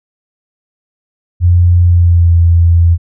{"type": "tone with pitch glide", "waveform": "sine", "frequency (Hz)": [87.8, 84.86], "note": ["F2", "F2"], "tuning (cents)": [10, -49], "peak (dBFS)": -4, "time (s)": [1.4, 2.98], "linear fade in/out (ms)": 50, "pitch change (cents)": -59, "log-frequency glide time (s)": [1.84, 2.33], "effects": []}